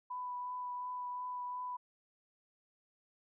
sine tone with vibrato, 992 Hz, B5, 7 cents sharp, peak -38 dBFS, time 0.1-1.77 s, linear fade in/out 10 ms, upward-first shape triangle, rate 2.8 Hz, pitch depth 13 cents each way, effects none

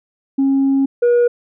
sine tone pair in turn, 272.1 / 480.8 Hz, C#4 / B4, -32 / -46 cents, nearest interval minor seventh, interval 986 cents, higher second, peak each -10 / -7 dBFS, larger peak second, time 0.38-0.86 / 1.02-1.28 s, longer first, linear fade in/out 10 ms, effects tanh soft clip ceiling -9 dBFS

